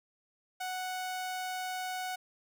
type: tone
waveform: sawtooth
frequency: 740 Hz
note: F#5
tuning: in tune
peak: -31 dBFS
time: 0.6-2.16 s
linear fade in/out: 10 ms
effects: none